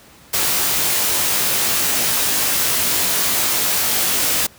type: noise with comb filter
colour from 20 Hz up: white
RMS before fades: -18 dBFS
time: 0.33-4.47 s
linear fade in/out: 10 ms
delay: 19 ms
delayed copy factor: -0.9
effects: pink hiss -46 dBFS RMS until 4.58 s + high-pass 60 Hz 12 dB/octave